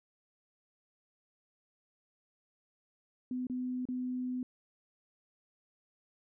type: tone with dropouts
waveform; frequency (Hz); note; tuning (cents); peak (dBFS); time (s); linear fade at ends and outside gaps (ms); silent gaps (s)
sine; 252; B3; +35; -33; 3.31-4.43; 2; 3.469-3.498 / 3.854-3.887
effects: none